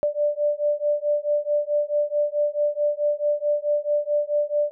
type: beating tone pair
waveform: sine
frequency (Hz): 587.3 / 591.9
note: D5 / D5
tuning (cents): 0 / +13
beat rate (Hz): 4.6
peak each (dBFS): -23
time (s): 0.03-4.71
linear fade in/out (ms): 0
effects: none